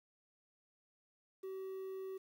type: tone with quantisation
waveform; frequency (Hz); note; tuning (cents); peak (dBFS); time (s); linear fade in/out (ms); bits
triangle; 381.4; G4; -47; -40; 1.43-2.18; 10; 11
effects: none